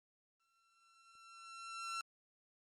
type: tone with exponential growth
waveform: sawtooth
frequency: 1351 Hz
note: E6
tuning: 42 cents sharp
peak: -35 dBFS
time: 0.4-2.01 s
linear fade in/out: 1 ms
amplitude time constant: 350 ms
effects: low-pass 9000 Hz 12 dB/octave + Opus 32 kbps